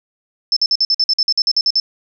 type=tone bursts; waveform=sine; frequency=5274 Hz; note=E8; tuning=in tune; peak=-11 dBFS; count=14; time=0.52-1.8 s; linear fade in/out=2 ms; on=45 ms; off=50 ms; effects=none